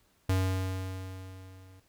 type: tone with level ramp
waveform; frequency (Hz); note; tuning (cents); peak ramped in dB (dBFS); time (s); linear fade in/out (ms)
square; 94; F#2; +28; -24 to -53; 0.29-1.8; 5
effects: pink hiss -68 dBFS RMS until 1.88 s